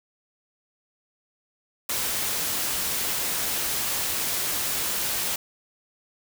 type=noise; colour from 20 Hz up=white; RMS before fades=-27 dBFS; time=1.89-5.36 s; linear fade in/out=5 ms; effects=none

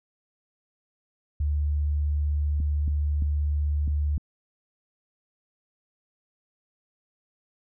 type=tone; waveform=sine; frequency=73.7 Hz; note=D2; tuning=7 cents sharp; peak=-22 dBFS; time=1.4-4.18 s; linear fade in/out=5 ms
type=clicks; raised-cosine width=5 ms; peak=-22 dBFS; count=5; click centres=2.602 / 2.879 / 3.223 / 3.878 / 4.178 s
effects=none

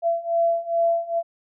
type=beating tone pair; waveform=sine; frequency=673 / 675.4 Hz; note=E5 / E5; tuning=+36 / +42 cents; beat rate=2.4 Hz; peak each=-23 / -21 dBFS; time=0.02-1.23 s; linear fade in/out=50 ms; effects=none

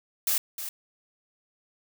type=noise with echo; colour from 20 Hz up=blue; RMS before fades=-25 dBFS; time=0.27-0.38 s; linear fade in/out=2 ms; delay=310 ms; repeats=1; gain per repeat=-10 dB; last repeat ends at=0.69 s; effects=none

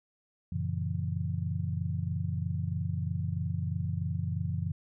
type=chord; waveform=sine; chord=F# dominant seventh; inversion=none; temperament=just; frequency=92.5 / 115.62 / 138.75 / 166.5 Hz; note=F#2 / A#2 / C#3 / E3; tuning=0 / -14 / +2 / +18 cents; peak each=-33 / -37 / -36 / -35 dBFS; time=0.52-4.72 s; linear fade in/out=5 ms; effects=none

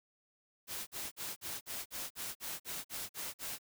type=noise bursts; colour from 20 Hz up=white; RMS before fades=-41 dBFS; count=12; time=0.67-3.587 s; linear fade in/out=50 ms; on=200 ms; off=47 ms; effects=none

